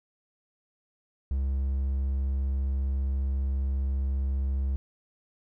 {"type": "tone", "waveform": "triangle", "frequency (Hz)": 67.4, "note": "C#2", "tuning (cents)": -48, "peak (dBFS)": -23, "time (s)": [1.31, 4.76], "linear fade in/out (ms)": 0, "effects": []}